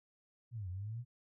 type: linear two-way sweep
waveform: sine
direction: down then up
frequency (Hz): 124.7 to 87.31 to 124.7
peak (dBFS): -39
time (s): 0.51-1.05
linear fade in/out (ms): 50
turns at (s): 0.69
effects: none